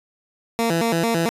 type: tone with vibrato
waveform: 15% pulse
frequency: 196 Hz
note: G3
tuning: in tune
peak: -12 dBFS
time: 0.59-1.29 s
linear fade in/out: 0 ms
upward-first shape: square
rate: 4.5 Hz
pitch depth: 280 cents each way
effects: resampled to 32000 Hz